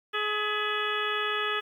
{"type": "harmonic tone with a mistuned harmonic", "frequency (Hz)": 422.2, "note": "G#4", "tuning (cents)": 29, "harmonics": [1, 2, 3, 4, 5, 6, 7, 8], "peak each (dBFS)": [-34, -42, -31, -33, -38, -36, -37, -36], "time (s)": [0.13, 1.61], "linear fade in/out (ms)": 20, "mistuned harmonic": 5, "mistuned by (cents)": -94, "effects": ["10-bit"]}